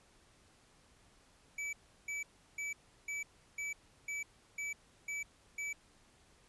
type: tone bursts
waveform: square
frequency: 2300 Hz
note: D7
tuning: 37 cents flat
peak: -38 dBFS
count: 9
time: 1.58-5.73 s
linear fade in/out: 5 ms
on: 150 ms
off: 350 ms
effects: pink hiss -66 dBFS RMS until 6.48 s + resampled to 24000 Hz